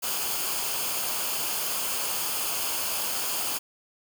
white noise with comb filter, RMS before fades -29 dBFS, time 0.02-3.59 s, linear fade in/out 20 ms, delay 0.52 ms, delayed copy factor -0.55, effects none

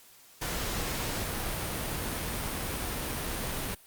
pink noise, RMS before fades -33 dBFS, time 0.41-3.75 s, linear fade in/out 10 ms, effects white hiss -56 dBFS RMS until 3.86 s + Opus 48 kbps

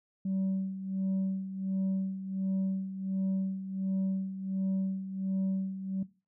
sine tone with tremolo, 191.3 Hz, G3, 42 cents flat, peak -25 dBFS, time 0.25-6.03 s, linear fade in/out 5 ms, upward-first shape sine, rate 1.4 Hz, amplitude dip 75%, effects noise-tail reverb RT60 0.3 s tail -18 dB re dry + tanh soft clip ceiling -26 dBFS

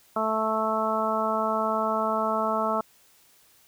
harmonic tone, 219.3 Hz, A3, 6 cents flat, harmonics 1 / 2 / 3 / 4 / 5 / 6, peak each -32 / -33 / -28 / -31 / -30 / -29 dBFS, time 0.16-2.81 s, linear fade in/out 5 ms, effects white hiss -59 dBFS RMS until 3.67 s

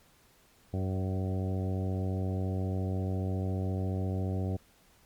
harmonic tone with a mistuned harmonic, 94.4 Hz, F#2, 35 cents sharp, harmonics 1 / 2 / 3 / 4 / 5 / 6 / 7 / 8, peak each -30 / -36 / -40 / -42 / -44 / -46 / -47 / -48 dBFS, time 0.73-4.57 s, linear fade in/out 10 ms, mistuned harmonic 6, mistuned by +18 cents, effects pink hiss -63 dBFS RMS until 5.05 s + MP3 96 kbps

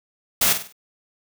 white noise with echo, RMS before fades -18 dBFS, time 0.41-0.53 s, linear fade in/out 5 ms, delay 49 ms, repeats 4, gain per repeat -8 dB, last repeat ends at 0.726 s, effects none

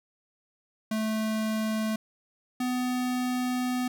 square tone pair in turn, 218.2 / 250.5 Hz, A3 / B3, -14 / +25 cents, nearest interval major second, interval 239 cents, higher second, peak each -27 dBFS, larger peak neither, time 0.91-1.96 / 2.6-3.88 s, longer second, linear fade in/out 5 ms, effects none

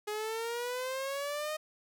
sawtooth exponential sweep, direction up, 416.8 to 622.3 Hz, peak -30 dBFS, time 0.07-1.57 s, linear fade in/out 10 ms, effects none

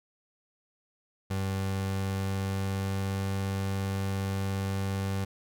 30% pulse tone with pitch glide, 96.5 to 97.28 Hz, G2 to G2, -27 to -13 cents, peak -26 dBFS, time 1.3-5.25 s, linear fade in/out 10 ms, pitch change +14 cents, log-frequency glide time 1.41-3.21 s, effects none

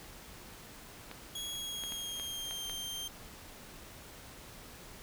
clicks, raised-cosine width 0.3 ms, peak -27 dBFS, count 6, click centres 1.114 / 1.837 / 1.922 / 2.198 / 2.51 / 2.697 s
sawtooth tone with pitch glide, 3322 to 3165 Hz, G#7 to G7, 0 to +16 cents, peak -35 dBFS, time 1.35-3.08 s, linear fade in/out 5 ms, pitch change -84 cents, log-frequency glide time 1.5-2.67 s
effects pink hiss -51 dBFS RMS until 5.02 s

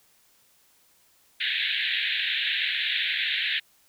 white band-pass noise, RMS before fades -27 dBFS, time 1.4-3.6 s, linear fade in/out 10 ms, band 1600 to 3900 Hz, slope 96 dB/octave, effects white hiss -62 dBFS RMS until 3.88 s

